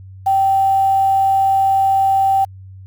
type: tone with quantisation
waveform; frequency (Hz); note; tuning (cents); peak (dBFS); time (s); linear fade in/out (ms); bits
sine; 778; G5; -13; -11; 0.26-2.45; 10; 6
effects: added 95 Hz sine -34 dBFS peak until 2.86 s